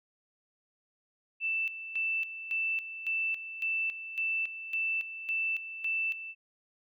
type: tone with tremolo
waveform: sine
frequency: 2656 Hz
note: E7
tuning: 12 cents sharp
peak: -28 dBFS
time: 1.4-6.35 s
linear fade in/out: 50 ms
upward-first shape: square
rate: 1.8 Hz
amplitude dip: 70%
effects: none